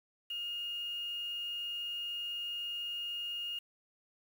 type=tone with quantisation; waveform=sine; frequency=2847 Hz; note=F7; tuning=33 cents sharp; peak=-36 dBFS; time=0.3-3.59 s; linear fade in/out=5 ms; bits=9; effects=none